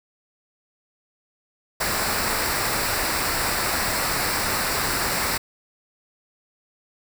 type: noise with comb filter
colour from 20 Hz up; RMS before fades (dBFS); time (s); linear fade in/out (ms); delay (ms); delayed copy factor
pink; -24; 1.8-5.38; 10; 0.31; -0.6
effects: none